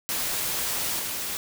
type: noise with level steps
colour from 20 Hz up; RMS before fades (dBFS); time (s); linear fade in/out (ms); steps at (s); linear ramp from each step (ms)
white; -28 / -31; 0.09-1.37; 0; 0.99; 5
effects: none